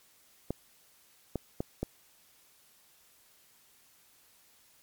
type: clicks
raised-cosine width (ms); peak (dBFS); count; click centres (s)
2; -18; 4; 0.506 / 1.357 / 1.605 / 1.83
effects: white hiss -63 dBFS RMS until 4.82 s + MP3 96 kbps